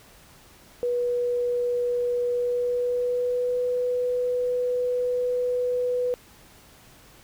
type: tone with pitch glide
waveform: sine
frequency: 486.6 to 494.8 Hz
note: B4 to B4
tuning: -26 to +3 cents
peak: -22 dBFS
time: 0.83-6.14 s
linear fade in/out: 0 ms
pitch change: +29 cents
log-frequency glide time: 2.31-3.62 s
effects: pink hiss -52 dBFS RMS until 7.23 s